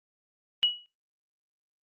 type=tone with exponential decay; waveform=sine; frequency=2922 Hz; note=F#7; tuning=22 cents flat; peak=-17 dBFS; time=0.63-0.86 s; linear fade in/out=0 ms; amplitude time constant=49 ms; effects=noise-tail reverb RT60 0.2 s tail -19 dB re dry + Opus 32 kbps